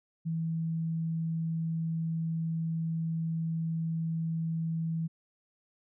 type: tone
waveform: sine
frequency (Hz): 163.2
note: E3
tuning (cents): -17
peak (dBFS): -29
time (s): 0.25-5.08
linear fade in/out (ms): 20
effects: none